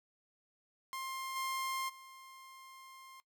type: tone with level steps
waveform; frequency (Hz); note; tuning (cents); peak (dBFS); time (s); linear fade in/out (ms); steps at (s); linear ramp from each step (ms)
sawtooth; 1058; C6; +19; -36 / -32 / -49; 0.93-3.2; 0; 1.35 / 1.88; 20
effects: noise-tail reverb RT60 0.1 s tail -18 dB re dry